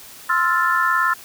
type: chord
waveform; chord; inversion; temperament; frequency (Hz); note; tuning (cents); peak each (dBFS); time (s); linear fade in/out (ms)
sine; F major seventh; second; equal; 1046.5 / 1318.5 / 1396.9 / 1760; C6 / E6 / F6 / A6; 0 / 0 / 0 / 0; -21; 0.29-1.14; 10
effects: white hiss -41 dBFS RMS until 1.24 s